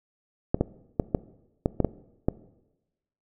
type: clicks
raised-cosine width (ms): 2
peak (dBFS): -8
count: 8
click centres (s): 0.545 / 0.61 / 0.998 / 1.148 / 1.659 / 1.803 / 1.847 / 2.285
effects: noise-tail reverb RT60 1.0 s tail -19 dB re dry